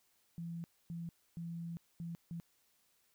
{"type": "tone bursts at uneven times", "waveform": "sine", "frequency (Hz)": 168.5, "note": "E3", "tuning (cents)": 38, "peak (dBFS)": -40, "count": 5, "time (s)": [[0.38, 0.64], [0.9, 1.09], [1.37, 1.77], [2, 2.15], [2.31, 2.4]], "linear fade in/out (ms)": 0, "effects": ["white hiss -74 dBFS RMS until 3.14 s"]}